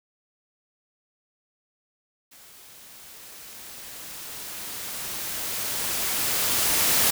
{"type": "noise with level ramp", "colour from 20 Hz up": "white", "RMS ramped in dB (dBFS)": [-50, -20], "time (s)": [2.31, 7.11], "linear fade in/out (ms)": 10, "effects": []}